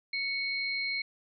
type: tone pair together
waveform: sine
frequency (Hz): 2217 / 4185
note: C#7 / C8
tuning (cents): 0 / 0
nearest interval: major seventh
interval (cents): 1100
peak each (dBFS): -31 / -35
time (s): 0.13-1.02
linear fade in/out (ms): 5
effects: none